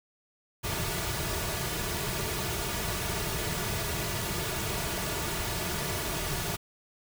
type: noise with comb filter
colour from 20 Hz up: pink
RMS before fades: -32 dBFS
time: 0.63-6.57 s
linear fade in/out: 20 ms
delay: 3.8 ms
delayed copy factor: -0.65
effects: none